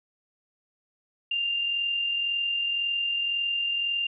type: tone with amplitude modulation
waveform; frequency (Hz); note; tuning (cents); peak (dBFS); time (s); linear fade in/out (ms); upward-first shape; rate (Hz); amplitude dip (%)
sine; 2794; F7; 0; -23; 1.31-4.07; 5; sine; 41.9; 35
effects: none